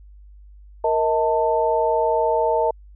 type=tone cluster; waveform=sine; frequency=467.3 / 634 / 890 Hz; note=A#4 / D#5 / A5; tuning=+4 / +32 / +20 cents; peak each=-21 dBFS; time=0.84-2.71 s; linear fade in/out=5 ms; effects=added 50 Hz sine -42 dBFS peak until 2.95 s